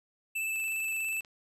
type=tone with vibrato; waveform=square; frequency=2637 Hz; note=E7; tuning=in tune; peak=-31 dBFS; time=0.35-1.21 s; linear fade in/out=10 ms; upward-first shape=square; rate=17 Hz; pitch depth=12 cents each way
type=click train; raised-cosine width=0.2 ms; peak=-35 dBFS; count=18; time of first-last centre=0.56-1.248 s; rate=24.7 Hz
effects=none